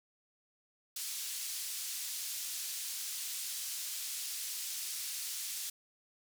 pink band-pass noise, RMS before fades -40 dBFS, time 0.96-5.7 s, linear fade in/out 5 ms, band 4700 to 16000 Hz, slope 12 dB/octave, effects none

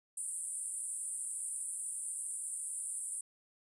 pink band-pass noise, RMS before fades -40 dBFS, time 0.17-3.21 s, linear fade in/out 5 ms, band 8400 to 10000 Hz, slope 96 dB/octave, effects resampled to 24000 Hz

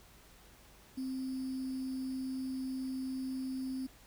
sine tone with sample-and-hold, 261.6 Hz, C4, in tune, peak -35 dBFS, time 0.97-3.87 s, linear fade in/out 10 ms, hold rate 4900 Hz, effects added 50 Hz sine -63 dBFS peak until 4.06 s + pink hiss -60 dBFS RMS until 4.06 s

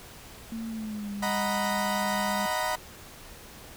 sine tone with pitch glide, 226.1 to 202.6 Hz, A3 to G#3, +47 to -43 cents, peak -32 dBFS, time 0.52-2.46 s, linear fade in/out 2 ms, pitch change -190 cents, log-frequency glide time 0.69-1.12 s
30% pulse chord, B major seventh, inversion first, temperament equal, 622.3 / 740 / 932.3 / 987.8 Hz, D#5 / F#5 / A#5 / B5, 0 / 0 / 0 / 0 cents, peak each -30 / -30 / -31 / -29 dBFS, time 1.22-2.76 s, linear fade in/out 10 ms
effects pink hiss -47 dBFS RMS until 3.76 s

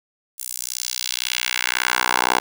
10% pulse tone with high-pass filter sweep, 61.9 Hz, B1, 5 cents sharp, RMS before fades -23 dBFS, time 0.38-2.4 s, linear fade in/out 10 ms, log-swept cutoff 9700 to 720 Hz, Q 1.4, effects none

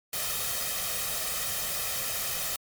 white noise with comb filter, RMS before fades -31 dBFS, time 0.13-2.56 s, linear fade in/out 2 ms, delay 1.6 ms, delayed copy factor +0.65, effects MP3 96 kbps

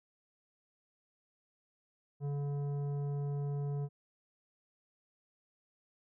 triangle tone with tanh clipping, 142.9 Hz, D3, 47 cents flat, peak -35 dBFS, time 2.2-3.89 s, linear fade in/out 50 ms, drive 15 dB, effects none

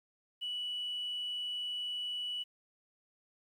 sine tone, 2952 Hz, F#7, 5 cents flat, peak -34 dBFS, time 0.41-2.44 s, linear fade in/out 20 ms, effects tanh soft clip ceiling -31 dBFS + 11-bit

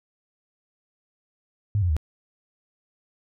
sine tone with pitch steps, 103.2 / 89.1 / 76.4 Hz, G#2 / F2 / D#2, -10 / +35 / -31 cents, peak -19 dBFS, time 1.75-1.966 s, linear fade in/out 0 ms, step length 72 ms, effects none

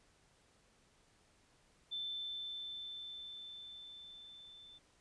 sine tone with level ramp, 3536 Hz, A7, 8 cents sharp, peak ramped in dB -38 to -55 dBFS, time 1.91-4.79 s, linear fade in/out 20 ms, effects pink hiss -70 dBFS RMS until 5 s + resampled to 22050 Hz

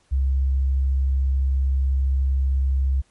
sine tone, 66.9 Hz, C2, 39 cents sharp, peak -17 dBFS, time 0.11-3.02 s, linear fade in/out 20 ms, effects pink hiss -62 dBFS RMS until 3.1 s + MP3 48 kbps

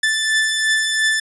sawtooth beating tone pair, 1755 / 1757.9 Hz, A6 / A6, -5 / -2 cents, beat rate 2.9 Hz, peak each -20 / -13 dBFS, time 0.03-1.2 s, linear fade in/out 5 ms, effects resampled to 24000 Hz

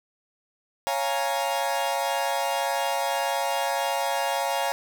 40% pulse chord, Bb minor seventh, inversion first, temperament equal, 554.4 / 698.5 / 830.6 / 932.3 Hz, Db5 / F5 / Ab5 / Bb5, 0 / 0 / 0 / 0 cents, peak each -29 dBFS, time 0.87-4.72 s, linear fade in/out 0 ms, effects none

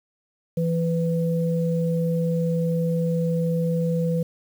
sine tone pair together, 166.68 / 498.7 Hz, E3 / B4, +19 / +17 cents, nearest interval octave + perfect fifth, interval 1898 cents, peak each -21 / -26 dBFS, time 0.57-4.23 s, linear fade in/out 5 ms, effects 8-bit

